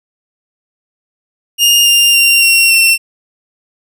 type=tone with pitch steps; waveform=sawtooth; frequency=2830 / 2799 / 2769 / 2738 / 2708 Hz; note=F7 / F7 / F7 / F7 / E7; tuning=+22 / +3 / -15 / -35 / +46 cents; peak=-3 dBFS; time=1.58-2.98 s; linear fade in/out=50 ms; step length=280 ms; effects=none